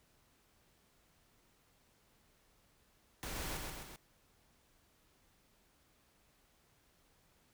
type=noise with echo; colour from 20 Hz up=pink; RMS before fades=-43 dBFS; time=3.23-3.57 s; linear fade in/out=0 ms; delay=130 ms; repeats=3; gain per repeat=-3 dB; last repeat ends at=3.96 s; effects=pink hiss -71 dBFS RMS until 7.53 s